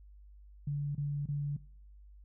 sine tone bursts, 144.1 Hz, D3, 33 cents flat, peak -31 dBFS, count 3, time 0.67-1.566 s, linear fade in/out 5 ms, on 280 ms, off 28 ms, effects noise-tail reverb RT60 0.6 s tail -21 dB re dry + added 50 Hz sine -52 dBFS peak until 2.24 s

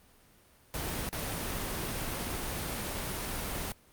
pink noise with dropouts, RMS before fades -35 dBFS, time 0.74-3.72 s, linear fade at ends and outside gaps 1 ms, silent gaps 1.09-1.128 s, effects pink hiss -61 dBFS RMS until 3.92 s + Opus 32 kbps

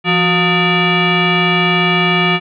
sine tone with frequency modulation, 1244.5 Hz, D#6, in tune, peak -10 dBFS, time 0.04-2.4 s, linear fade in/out 50 ms, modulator 537 Hz, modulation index 3.2, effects none

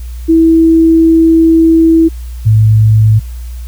sine tone pair in turn, 326.3 / 108.89 Hz, E4 / A2, -18 / -18 cents, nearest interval octave + perfect fifth, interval 1900 cents, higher first, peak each -3 dBFS, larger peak neither, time 0.28-2.09 / 2.45-3.2 s, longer first, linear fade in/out 20 ms, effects added 60 Hz sine -20 dBFS peak until 3.67 s + white hiss -41 dBFS RMS until 3.67 s

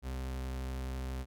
40% pulse tone with vibrato, 64.8 Hz, C2, 16 cents flat, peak -35 dBFS, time 0.02-1.26 s, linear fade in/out 50 ms, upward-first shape sine, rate 12 Hz, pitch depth 10 cents each way, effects none

